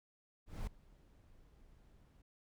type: noise with ADSR envelope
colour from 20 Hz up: brown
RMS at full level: -39 dBFS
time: 0.46-2.22 s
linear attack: 210 ms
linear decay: 6 ms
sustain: -24 dB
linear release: 6 ms
effects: none